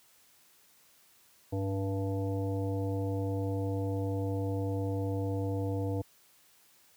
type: harmonic tone with a mistuned harmonic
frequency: 97 Hz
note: G2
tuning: 18 cents flat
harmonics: 1 / 3 / 5 / 7 / 9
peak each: -31 / -36 / -37 / -44 / -48 dBFS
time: 1.52-6.02 s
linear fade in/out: 10 ms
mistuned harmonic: 1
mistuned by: +63 cents
effects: white hiss -63 dBFS RMS until 6.96 s + high-pass 60 Hz 12 dB/octave